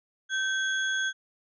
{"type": "tone with sample-and-hold", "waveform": "sine", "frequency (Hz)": 1551, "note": "G6", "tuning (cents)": -19, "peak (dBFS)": -25, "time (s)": [0.29, 1.13], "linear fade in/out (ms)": 50, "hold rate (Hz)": 4900, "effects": ["resampled to 16000 Hz"]}